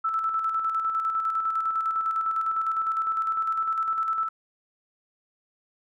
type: tone with tremolo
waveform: sine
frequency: 1318.5 Hz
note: E6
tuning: in tune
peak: -22 dBFS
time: 0.04-4.29 s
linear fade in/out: 10 ms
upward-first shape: square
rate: 9.9 Hz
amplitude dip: 40%
effects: none